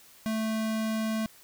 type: tone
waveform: square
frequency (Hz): 220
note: A3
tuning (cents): 0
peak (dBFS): -28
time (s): 0.26-1.26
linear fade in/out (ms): 0
effects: white hiss -55 dBFS RMS until 1.43 s